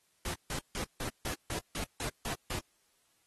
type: noise bursts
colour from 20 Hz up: pink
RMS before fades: -37 dBFS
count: 10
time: 0.25-2.59 s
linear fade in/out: 2 ms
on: 90 ms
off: 160 ms
effects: white hiss -72 dBFS RMS until 3.26 s + AAC 32 kbps